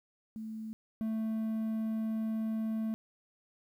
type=tone pair in turn; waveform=sine / triangle; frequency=220 / 220.9 Hz; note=A3 / A3; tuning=0 / +7 cents; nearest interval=unison; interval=7 cents; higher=second; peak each=-38 / -29 dBFS; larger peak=second; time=0.36-0.73 / 1.01-2.94 s; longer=second; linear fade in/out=0 ms; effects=11-bit